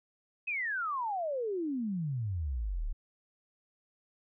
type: exponential sweep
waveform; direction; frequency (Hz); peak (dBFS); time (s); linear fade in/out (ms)
sine; down; 2594 to 32.27; -31; 0.47-2.93; 10
effects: none